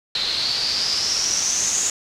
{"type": "noise with low-pass filter sweep", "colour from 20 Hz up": "white", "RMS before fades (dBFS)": -22, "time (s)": [0.15, 1.9], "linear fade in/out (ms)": 2, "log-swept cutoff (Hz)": [4000, 6900], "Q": 9.2, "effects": []}